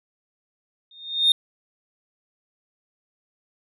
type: tone with exponential growth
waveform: sine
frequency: 3668 Hz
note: A#7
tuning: 29 cents flat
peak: -9 dBFS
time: 0.91-1.32 s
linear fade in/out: 2 ms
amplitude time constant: 88 ms
effects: tanh soft clip ceiling -11 dBFS